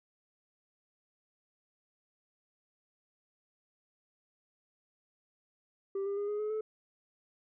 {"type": "tone with pitch steps", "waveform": "sine", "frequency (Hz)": [392, 400, 408.2, 416.5, 425, 433.7], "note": ["G4", "G4", "G#4", "G#4", "G#4", "A4"], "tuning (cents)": [0, 35, -30, 5, 40, -25], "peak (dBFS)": -29, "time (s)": [5.95, 6.61], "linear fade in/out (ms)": 5, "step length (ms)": 110, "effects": ["tanh soft clip ceiling -31 dBFS"]}